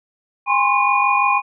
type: tone cluster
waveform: sine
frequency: 817 / 1031 / 1077 / 2451 Hz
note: G#5 / C6 / C6 / D#7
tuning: -29 / -26 / +50 / -27 cents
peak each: -19 dBFS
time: 0.46-1.42 s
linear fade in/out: 50 ms
effects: none